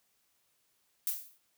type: noise with exponential decay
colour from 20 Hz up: violet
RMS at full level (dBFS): -29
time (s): 1.07-1.38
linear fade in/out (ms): 1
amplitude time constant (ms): 66
effects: white hiss -74 dBFS RMS until 1.57 s